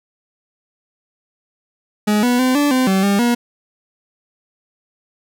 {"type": "tone with pitch steps", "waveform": "40% pulse", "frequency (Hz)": [210, 245.2, 256, 289.9, 257, 191.5, 200, 239.4], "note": ["G#3", "B3", "C4", "D4", "C4", "G3", "G3", "A#3"], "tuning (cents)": [19, -12, -38, -22, -31, -40, 35, 46], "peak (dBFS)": -12, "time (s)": [2.07, 3.35], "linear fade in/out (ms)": 10, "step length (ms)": 160, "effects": []}